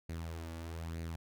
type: tone with flanger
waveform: sawtooth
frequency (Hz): 82.41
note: E2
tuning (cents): 0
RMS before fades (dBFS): -42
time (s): 0.09-1.16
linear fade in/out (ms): 5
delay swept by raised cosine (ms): 0.45 to 3.55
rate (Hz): 1.1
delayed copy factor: +0.55
effects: none

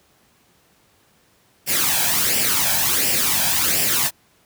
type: noise with flanger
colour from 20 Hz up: white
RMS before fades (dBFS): -19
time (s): 1.66-4.11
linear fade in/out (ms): 50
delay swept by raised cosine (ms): 0.38 to 1.26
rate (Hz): 1.4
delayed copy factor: +0.6
effects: pink hiss -58 dBFS RMS until 4.45 s + high-pass 80 Hz 12 dB/octave

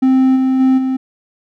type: tone with level steps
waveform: triangle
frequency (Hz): 261.6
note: C4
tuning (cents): 0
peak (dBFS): -6 / -9 / -6 / -12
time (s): 0.02-0.97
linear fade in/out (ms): 10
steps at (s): 0.35 / 0.59 / 0.77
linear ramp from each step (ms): 20
effects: none

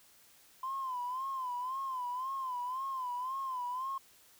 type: tone with vibrato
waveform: triangle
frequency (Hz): 1028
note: C6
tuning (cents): -31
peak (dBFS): -31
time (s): 0.63-3.98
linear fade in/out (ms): 5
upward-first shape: sine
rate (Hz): 1.9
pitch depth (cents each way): 92
effects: tanh soft clip ceiling -32 dBFS + white hiss -62 dBFS RMS until 4.39 s

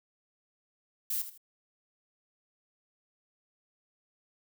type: noise with echo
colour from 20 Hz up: violet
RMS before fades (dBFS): -32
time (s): 1.1-1.22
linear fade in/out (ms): 5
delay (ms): 79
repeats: 2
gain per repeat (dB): -11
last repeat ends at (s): 1.378
effects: none

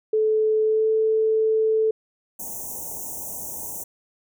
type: tone with pitch glide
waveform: sine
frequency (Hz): 434.3 to 439.3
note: A4 to A4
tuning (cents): -23 to -3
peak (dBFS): -17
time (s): 0.13-1.91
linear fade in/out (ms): 5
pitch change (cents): +20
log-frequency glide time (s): 0.63-0.89
type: band-stop noise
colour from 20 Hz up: white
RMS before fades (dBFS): -33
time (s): 2.39-3.84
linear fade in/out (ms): 10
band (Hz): 970 to 5900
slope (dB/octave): 96
effects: none

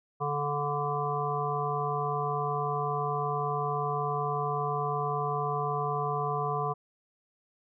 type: harmonic tone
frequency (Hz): 145.3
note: D3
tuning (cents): -18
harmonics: 1 / 3 / 5 / 7 / 8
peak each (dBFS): -34 / -34 / -34 / -34 / -34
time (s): 0.2-6.74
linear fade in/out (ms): 20
effects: none

